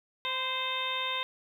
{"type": "harmonic tone with a mistuned harmonic", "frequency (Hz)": 521, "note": "C5", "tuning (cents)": -7, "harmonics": [1, 2, 3, 4, 5, 6, 7], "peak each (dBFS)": [-42, -35, -43, -38, -38, -40, -34], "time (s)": [0.25, 1.23], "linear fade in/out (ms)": 0, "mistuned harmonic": 2, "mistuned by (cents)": -26, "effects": ["10-bit"]}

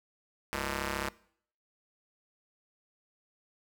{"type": "ring-modulated tone", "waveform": "5% pulse", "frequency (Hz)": 139.1, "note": "C#3", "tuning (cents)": 6, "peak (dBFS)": -18, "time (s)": [0.53, 1.09], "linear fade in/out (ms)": 0, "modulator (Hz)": 748, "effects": ["noise-tail reverb RT60 0.6 s tail -21 dB re dry"]}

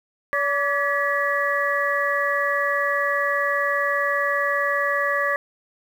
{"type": "tone cluster", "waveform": "sine", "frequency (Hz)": [570, 1155, 1690, 1940], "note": ["C#5", "D6", "G#6", "B6"], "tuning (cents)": [48, -29, 30, -31], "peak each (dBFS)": -25, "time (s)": [0.33, 5.36], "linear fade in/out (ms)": 0, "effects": ["8-bit"]}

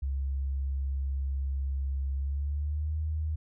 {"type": "tone with pitch glide", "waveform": "sine", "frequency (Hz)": [68, 77.66], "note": ["C#2", "D#2"], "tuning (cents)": [-33, -3], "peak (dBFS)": -28, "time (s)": [0.02, 3.36], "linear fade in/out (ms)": 10, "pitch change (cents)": 230, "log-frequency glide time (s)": [2.16, 2.97], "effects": []}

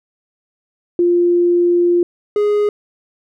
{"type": "tone pair in turn", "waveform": ["sine", "triangle"], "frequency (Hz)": [349.2, 415.3], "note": ["F4", "G#4"], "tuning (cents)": [0, 0], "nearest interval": "minor third", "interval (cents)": 300, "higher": "second", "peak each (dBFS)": -10, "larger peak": "neither", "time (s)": [[0.99, 2.03], [2.36, 2.69]], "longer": "first", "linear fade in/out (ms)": 2, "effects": []}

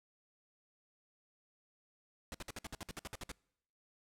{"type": "noise bursts", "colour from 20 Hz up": "pink", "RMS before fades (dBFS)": -44, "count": 13, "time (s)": [2.32, 3.316], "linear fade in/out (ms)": 0, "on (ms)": 24, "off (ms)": 57, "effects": ["noise-tail reverb RT60 0.8 s tail -26 dB re dry", "low-pass 11000 Hz 12 dB/octave"]}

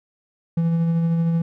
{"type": "tone with tremolo", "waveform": "triangle", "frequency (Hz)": 166.5, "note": "E3", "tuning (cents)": 18, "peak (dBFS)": -14, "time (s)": [0.57, 1.42], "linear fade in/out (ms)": 5, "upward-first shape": "sine", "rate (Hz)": 13, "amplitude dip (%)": 25, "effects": []}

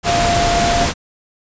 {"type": "tone in noise", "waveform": "sine", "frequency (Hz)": 693, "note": "F5", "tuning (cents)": -14, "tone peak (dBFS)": -15, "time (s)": [0.04, 0.88], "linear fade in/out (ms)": 50, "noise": "pink", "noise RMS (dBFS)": -17, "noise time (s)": [0.03, 0.94], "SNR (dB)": -1, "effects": ["resampled to 16000 Hz"]}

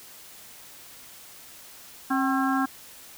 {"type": "harmonic tone with a mistuned harmonic", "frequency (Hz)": 268.9, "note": "C4", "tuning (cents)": 47, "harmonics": [1, 3, 4, 5, 6], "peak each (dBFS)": [-24, -29, -30, -31, -32], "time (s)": [2.1, 2.66], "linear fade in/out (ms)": 10, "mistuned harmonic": 3, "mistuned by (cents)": -74, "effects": ["white hiss -47 dBFS RMS until 3.17 s"]}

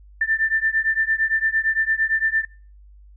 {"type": "beating tone pair", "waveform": "sine", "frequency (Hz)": [1776, 1784.8], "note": ["A6", "A6"], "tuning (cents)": [16, 24], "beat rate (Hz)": 8.8, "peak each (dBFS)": -21, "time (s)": [0.21, 2.45], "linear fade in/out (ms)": 5, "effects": ["noise-tail reverb RT60 0.4 s tail -25 dB re dry", "added 50 Hz sine -44 dBFS peak until 3.16 s"]}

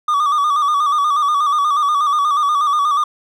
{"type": "tone with vibrato", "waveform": "triangle", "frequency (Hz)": 1175, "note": "D6", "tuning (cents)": 1, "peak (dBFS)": -11, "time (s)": [0.08, 3.04], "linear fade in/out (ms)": 5, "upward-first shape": "square", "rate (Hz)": 8.3, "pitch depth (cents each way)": 59, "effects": []}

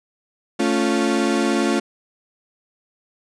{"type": "chord", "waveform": "35% pulse", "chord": "A augmented", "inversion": "none", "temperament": "equal", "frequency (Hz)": [220, 277.2, 349.2], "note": ["A3", "C#4", "E#4"], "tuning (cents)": [0, 0, 0], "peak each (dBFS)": -20, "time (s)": [0.59, 1.8], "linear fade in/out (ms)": 10, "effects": ["resampled to 22050 Hz"]}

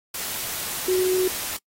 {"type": "tone in noise", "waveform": "sine", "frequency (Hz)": 370, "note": "F#4", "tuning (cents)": 0, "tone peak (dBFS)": -18, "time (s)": [0.88, 1.28], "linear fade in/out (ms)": 5, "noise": "white", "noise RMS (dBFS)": -30, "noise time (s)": [0.14, 1.57], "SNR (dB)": 9, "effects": ["noise-tail reverb RT60 0.1 s tail -24 dB re dry", "AAC 48 kbps"]}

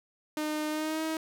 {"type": "tone with pitch glide", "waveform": "sawtooth", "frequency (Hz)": [305.3, 318.1], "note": ["D#4", "D#4"], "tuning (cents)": [-33, 38], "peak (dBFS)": -26, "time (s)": [0.37, 1.17], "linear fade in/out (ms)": 2, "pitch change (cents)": 71, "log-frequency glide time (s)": [0.69, 1.03], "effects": []}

